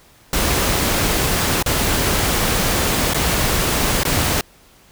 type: noise with dropouts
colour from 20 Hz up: pink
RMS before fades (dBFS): -18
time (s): 0.33-4.41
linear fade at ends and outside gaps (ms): 2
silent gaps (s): 1.626-1.661 / 3.136-3.144 / 4.034-4.051
effects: pink hiss -50 dBFS RMS until 4.91 s